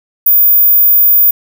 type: tone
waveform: sine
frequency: 14880 Hz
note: A#9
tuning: 4 cents flat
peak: -4 dBFS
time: 0.26-1.31 s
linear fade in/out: 5 ms
effects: none